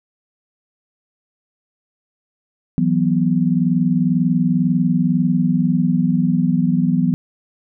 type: chord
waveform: sine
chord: E suspended second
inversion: none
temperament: equal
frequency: 164.81 / 185 / 246.9 Hz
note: E3 / F#3 / B3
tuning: 0 / 0 / 0 cents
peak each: -18 dBFS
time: 2.78-7.14 s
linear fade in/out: 0 ms
effects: none